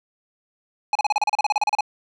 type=tone bursts; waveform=square; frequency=840 Hz; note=G#5; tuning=19 cents sharp; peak=-17 dBFS; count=16; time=0.93-1.808 s; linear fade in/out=2 ms; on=23 ms; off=34 ms; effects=low-pass 5000 Hz 12 dB/octave